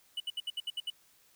triangle tone bursts, 2960 Hz, F#7, in tune, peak -31 dBFS, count 8, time 0.17-0.902 s, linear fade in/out 5 ms, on 32 ms, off 68 ms, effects white hiss -65 dBFS RMS until 1.35 s

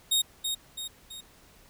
sawtooth tone with echo, 3729 Hz, A#7, in tune, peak -19 dBFS, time 0.11-0.22 s, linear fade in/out 10 ms, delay 330 ms, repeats 3, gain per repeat -6 dB, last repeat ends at 1.21 s, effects pink hiss -57 dBFS RMS until 1.69 s

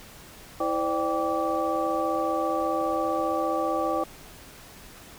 sine tone cluster, 327.5 / 517 / 592 / 783 / 1156 Hz, E4 / C5 / D5 / G5 / D6, -11 / -21 / +14 / -2 / -28 cents, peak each -30 dBFS, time 0.6-4.04 s, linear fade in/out 5 ms, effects pink hiss -47 dBFS RMS until 5.18 s

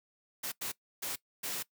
white noise bursts at uneven times, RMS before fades -37 dBFS, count 4, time 0.43-0.52 / 0.61-0.72 / 1.02-1.16 / 1.43-1.63 s, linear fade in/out 10 ms, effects noise-tail reverb RT60 0.1 s tail -20 dB re dry + high-pass 100 Hz 12 dB/octave

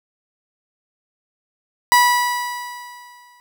30% pulse tone with exponential decay, 977 Hz, B5, 19 cents flat, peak -6 dBFS, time 1.92-3.4 s, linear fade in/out 0 ms, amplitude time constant 320 ms, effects none

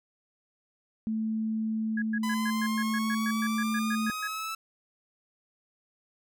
sine tone, 220 Hz, A3, in tune, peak -27 dBFS, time 1.07-4.1 s, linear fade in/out 0 ms
sine tone bursts, 1661.2 Hz, G#6, in tune, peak -31 dBFS, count 15, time 1.97-4.275 s, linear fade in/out 5 ms, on 51 ms, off 110 ms
sawtooth exponential sweep, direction up, 1000 to 1321 Hz, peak -29 dBFS, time 2.23-4.55 s, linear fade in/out 5 ms
effects none

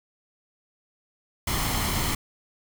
pink noise with comb filter, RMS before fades -26 dBFS, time 1.47-2.15 s, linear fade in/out 5 ms, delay 0.95 ms, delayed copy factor +0.5, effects none

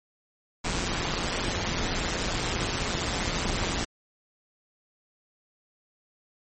pink noise with amplitude modulation, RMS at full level -25 dBFS, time 0.64-3.85 s, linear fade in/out 10 ms, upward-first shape sine, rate 177 Hz, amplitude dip 75%, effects MP3 32 kbps

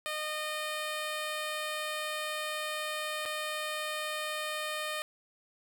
10% pulse tone with dropouts, 612 Hz, D#5, 29 cents flat, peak -25 dBFS, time 0.06-5.02 s, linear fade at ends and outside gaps 0 ms, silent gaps 3.253-3.258 s, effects none

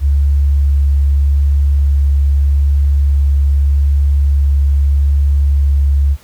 sine tone with vibrato, 70.4 Hz, C#2, 27 cents sharp, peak -8 dBFS, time 0-6.17 s, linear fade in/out 50 ms, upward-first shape sine, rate 0.81 Hz, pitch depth 8 cents each way, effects pink hiss -45 dBFS RMS until 6.23 s

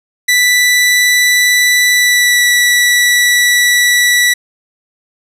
sawtooth tone with pitch glide, 1975.5 to 1955.1 Hz, B6 to B6, 0 to -18 cents, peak -4 dBFS, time 0.28-4.34 s, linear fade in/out 10 ms, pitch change -18 cents, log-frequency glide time 1.92-2.44 s, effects resampled to 32000 Hz + 7-bit

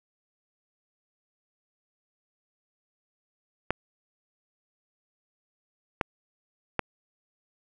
clicks, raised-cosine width 0.5 ms, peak -9 dBFS, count 3, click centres 3.706 / 6.012 / 6.793 s, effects none

